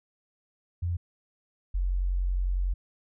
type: tone pair in turn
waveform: sine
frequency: 86.9 / 45.43 Hz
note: F2 / F#1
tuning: -8 / -31 cents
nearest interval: major seventh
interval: 1123 cents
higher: first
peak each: -26 / -24 dBFS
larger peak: second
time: 0.82-0.97 / 1.74-2.74 s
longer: second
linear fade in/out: 10 ms
effects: none